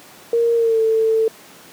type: tone with pitch glide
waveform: sine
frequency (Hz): 466.2 to 444.9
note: A#4 to A4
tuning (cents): 0 to +19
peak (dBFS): -13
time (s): 0.33-1.28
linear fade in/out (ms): 2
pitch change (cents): -81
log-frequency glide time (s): 0.55-0.8
effects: pink hiss -43 dBFS RMS until 1.72 s + high-pass 200 Hz 12 dB/octave